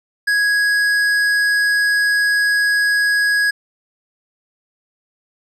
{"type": "tone with tanh clipping", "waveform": "sine", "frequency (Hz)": 1661.2, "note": "G#6", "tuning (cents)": 0, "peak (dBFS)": -15, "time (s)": [0.27, 3.51], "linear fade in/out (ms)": 10, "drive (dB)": 12, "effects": []}